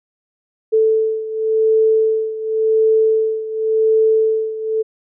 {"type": "beating tone pair", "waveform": "sine", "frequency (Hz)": [440, 440.91], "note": ["A4", "A4"], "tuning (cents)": [0, 4], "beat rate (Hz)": 0.91, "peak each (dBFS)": [-14, -18], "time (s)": [0.72, 4.83], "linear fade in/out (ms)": 20, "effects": []}